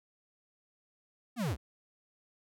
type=linear sweep; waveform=square; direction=down; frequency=259.9 to 48.66 Hz; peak=-31 dBFS; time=1.36-1.57 s; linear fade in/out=50 ms; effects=none